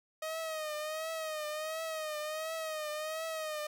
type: tone with vibrato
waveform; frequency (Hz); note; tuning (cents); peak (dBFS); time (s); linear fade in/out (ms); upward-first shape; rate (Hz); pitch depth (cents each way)
sawtooth; 625; D#5; +8; -32; 0.22-3.67; 5; triangle; 1.4; 72
effects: none